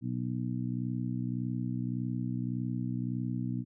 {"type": "harmonic tone", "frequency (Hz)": 61.74, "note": "B1", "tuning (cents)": 0, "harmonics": [2, 3, 4, 5], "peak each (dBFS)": [-34, -37, -36, -42], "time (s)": [0.01, 3.65], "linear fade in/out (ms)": 50, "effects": []}